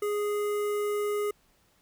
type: tone with notch filter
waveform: square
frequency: 414.6 Hz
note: G#4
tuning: 3 cents flat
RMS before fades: -29 dBFS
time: 0.02-1.31 s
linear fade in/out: 5 ms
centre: 4300 Hz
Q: 0.65
effects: pink hiss -66 dBFS RMS until 1.81 s